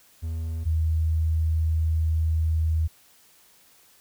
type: tone pair in turn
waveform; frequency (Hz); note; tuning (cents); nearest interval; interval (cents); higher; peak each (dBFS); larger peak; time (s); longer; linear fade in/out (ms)
triangle / sine; 81.1 / 79.89; E2 / D#2; -28 / +46; unison; 26; first; -25 / -20; second; 0.22-0.65 / 0.65-2.88; second; 20
effects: white hiss -57 dBFS RMS until 4 s